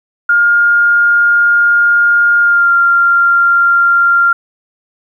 sine tone with pitch glide, 1414 to 1388.9 Hz, F6 to F6, +21 to -10 cents, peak -6 dBFS, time 0.29-4.33 s, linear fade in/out 5 ms, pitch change -31 cents, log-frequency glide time 2.41-2.72 s, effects 8-bit

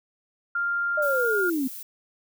sine tone with pitch glide, 1397 to 1418.1 Hz, F6 to F6, 0 to +26 cents, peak -23 dBFS, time 0.55-1.5 s, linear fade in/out 5 ms, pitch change +26 cents, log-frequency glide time 1.14-1.29 s
sine linear sweep, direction down, 620 to 246.9 Hz, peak -23 dBFS, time 0.97-1.68 s, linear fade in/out 10 ms
violet noise, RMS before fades -38 dBFS, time 1.02-1.83 s, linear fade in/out 5 ms
effects none

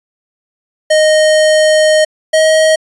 square tone pair in turn, 620 / 631.2 Hz, D#5 / D#5, -6 / +25 cents, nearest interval unison, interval 31 cents, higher second, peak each -7 dBFS, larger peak neither, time 0.9-2.05 / 2.33-2.76 s, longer first, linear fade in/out 10 ms, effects resampled to 24000 Hz

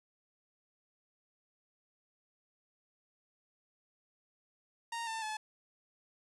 sawtooth tone with pitch steps, 928 / 894.3 / 861.9 Hz, A#5 / A5 / A5, -8 / +28 / -36 cents, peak -33 dBFS, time 4.92-5.37 s, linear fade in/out 5 ms, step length 150 ms, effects resampled to 24000 Hz + 12-bit

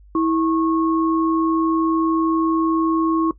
sine tone pair together, 325.2 / 1093.8 Hz, E4 / C#6, -23 / -23 cents, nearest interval octave + major sixth, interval 2100 cents, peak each -16 / -23 dBFS, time 0.15-3.31 s, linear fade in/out 2 ms, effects noise-tail reverb RT60 0.1 s tail -18 dB re dry + added 50 Hz sine -44 dBFS peak until 3.38 s

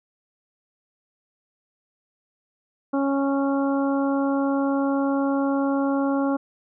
harmonic tone, 276.2 Hz, C#4, 6 cents flat, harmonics 1 / 2 / 3 / 4 / 5, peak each -21 / -27 / -31 / -33 / -35 dBFS, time 2.93-6.37 s, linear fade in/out 10 ms, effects none

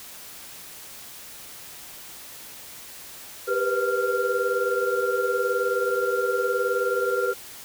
sine tone cluster, 394.5 / 482.9 / 502 / 1388 Hz, G4 / B4 / B4 / F6, +11 / -39 / +28 / -11 cents, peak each -27 dBFS, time 3.47-7.34 s, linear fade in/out 20 ms, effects white hiss -42 dBFS RMS until 7.64 s

